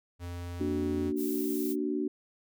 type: tone with pitch glide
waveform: square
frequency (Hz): 87.4 to 86.35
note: F2 to F2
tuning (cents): +2 to -19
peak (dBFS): -37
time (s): 0.19-1.13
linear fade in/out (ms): 50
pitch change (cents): -21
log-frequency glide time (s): 0.68-0.88
type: chord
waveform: sine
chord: Bb augmented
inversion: none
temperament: equal with one note detuned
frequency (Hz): 233.1 / 293.7 / 374.3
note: Bb3 / D4 / F#4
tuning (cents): 0 / 0 / +20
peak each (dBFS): -35 / -31 / -33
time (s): 0.6-2.08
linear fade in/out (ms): 5
type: noise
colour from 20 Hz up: violet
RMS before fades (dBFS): -40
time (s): 1.16-1.76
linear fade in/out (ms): 50
effects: none